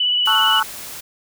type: tone with vibrato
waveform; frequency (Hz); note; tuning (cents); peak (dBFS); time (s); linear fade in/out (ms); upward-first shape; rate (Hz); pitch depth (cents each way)
sine; 2960; F#7; 0; -15; 0-0.6; 5; sine; 17; 20
type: noise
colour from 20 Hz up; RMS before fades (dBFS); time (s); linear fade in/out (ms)
white; -33; 0.25-1.01; 10
type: chord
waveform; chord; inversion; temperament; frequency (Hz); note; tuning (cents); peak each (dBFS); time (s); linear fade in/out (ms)
sine; F# minor seventh; first; equal; 880 / 1108.7 / 1318.5 / 1480; A5 / C#6 / E6 / F#6; 0 / 0 / 0 / 0; -21 / -23 / -20 / -21; 0.27-0.63; 5
effects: none